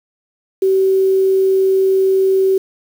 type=tone with quantisation; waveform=sine; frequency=382.9 Hz; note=G4; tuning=41 cents flat; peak=-10 dBFS; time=0.62-2.58 s; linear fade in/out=5 ms; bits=6; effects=none